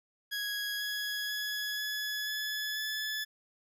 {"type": "tone with pitch steps", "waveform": "20% pulse", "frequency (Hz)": [1661.2, 1673.7, 1686.3, 1699, 1711.9, 1724.8], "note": ["G#6", "G#6", "G#6", "G#6", "A6", "A6"], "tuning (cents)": [0, 13, 26, 39, -48, -35], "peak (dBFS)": -28, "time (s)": [0.31, 3.25], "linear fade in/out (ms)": 20, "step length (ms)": 490, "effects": []}